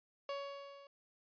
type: tone with level ramp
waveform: 30% pulse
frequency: 560 Hz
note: C#5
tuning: 18 cents sharp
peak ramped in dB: -35 to -53 dBFS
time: 0.29-0.87 s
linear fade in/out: 2 ms
effects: resampled to 11025 Hz